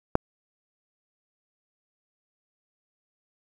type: click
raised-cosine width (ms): 1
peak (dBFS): -5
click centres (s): 0.154
effects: 7-bit